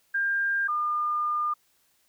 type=tone pair in turn; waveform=sine; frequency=1600 / 1208.2 Hz; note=G6 / D6; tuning=+35 / +49 cents; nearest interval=perfect fourth; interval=486 cents; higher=first; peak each=-23 / -24 dBFS; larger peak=first; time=0.14-0.68 / 0.68-1.54 s; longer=second; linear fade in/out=10 ms; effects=white hiss -67 dBFS RMS until 2.08 s